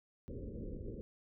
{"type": "low-pass noise", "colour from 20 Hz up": "pink", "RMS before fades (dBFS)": -44, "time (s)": [0.28, 1.01], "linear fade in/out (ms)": 0, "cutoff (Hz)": 540, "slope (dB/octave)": 96, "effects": []}